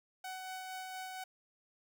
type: tone with tremolo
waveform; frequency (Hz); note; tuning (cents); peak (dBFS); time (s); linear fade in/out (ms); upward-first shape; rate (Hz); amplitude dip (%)
sawtooth; 749; F#5; +21; -37; 0.24-1.24; 5; sine; 4.3; 25
effects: none